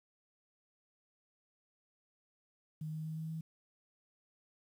sine tone with pitch steps, 155.56 / 156.82 / 158.1 / 159.38 / 160.67 Hz, D#3 / D#3 / D#3 / D#3 / E3, 0 / +14 / +28 / +42 / -44 cents, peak -38 dBFS, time 2.81-3.41 s, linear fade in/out 5 ms, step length 120 ms, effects 11-bit

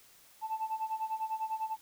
sine tone with tremolo, 880 Hz, A5, in tune, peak -28 dBFS, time 0.41-1.77 s, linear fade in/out 50 ms, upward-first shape sine, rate 10 Hz, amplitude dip 85%, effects tanh soft clip ceiling -28 dBFS + white hiss -60 dBFS RMS until 1.81 s

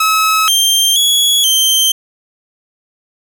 sawtooth tone with pitch steps, 1288 / 3167 / 3361 / 3131 Hz, E6 / G7 / G#7 / G7, -41 / +17 / +20 / -3 cents, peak -6 dBFS, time 0-1.92 s, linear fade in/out 5 ms, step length 480 ms, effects none

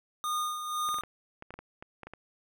square tone with tremolo, 1225 Hz, D#6, 27 cents flat, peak -29 dBFS, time 0.24-1.01 s, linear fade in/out 0 ms, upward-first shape sine, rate 2 Hz, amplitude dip 55%
clicks, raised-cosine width 0.5 ms, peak -28 dBFS, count 12, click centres 0.889 / 0.943 / 0.986 / 1.036 / 1.424 / 1.506 / 1.54 / 1.59 / 1.825 / 2.033 / 2.07 / 2.136 s
effects none

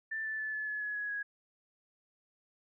sine tone with pitch steps, 1772 / 1755.7 / 1739.5 / 1723.5 / 1707.7 / 1692 / 1676.4 / 1661 Hz, A6 / A6 / A6 / A6 / G#6 / G#6 / G#6 / G#6, +12 / -4 / -20 / -36 / +48 / +32 / +16 / 0 cents, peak -34 dBFS, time 0.11-1.23 s, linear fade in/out 10 ms, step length 140 ms, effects none

